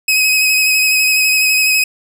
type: tone with vibrato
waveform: sawtooth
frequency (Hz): 2537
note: D#7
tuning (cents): +33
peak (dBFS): -7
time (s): 0.08-1.84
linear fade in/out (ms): 5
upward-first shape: square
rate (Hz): 12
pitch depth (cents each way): 17
effects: none